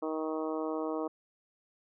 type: harmonic tone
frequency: 157.4 Hz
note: D#3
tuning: 20 cents sharp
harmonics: 2 / 3 / 4 / 5 / 6 / 7 / 8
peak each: -35 / -36 / -39 / -44 / -45 / -43 / -48 dBFS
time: 0.02-1.08 s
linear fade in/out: 10 ms
effects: none